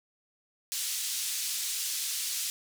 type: band-pass noise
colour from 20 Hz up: white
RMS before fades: -33 dBFS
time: 0.72-2.5 s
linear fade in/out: 0 ms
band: 3400 to 9600 Hz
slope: 12 dB/octave
effects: none